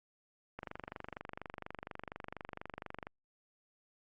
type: click train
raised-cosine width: 0.5 ms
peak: -27 dBFS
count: 61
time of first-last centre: 0.59-3.069 s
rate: 24.2 Hz
effects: Opus 48 kbps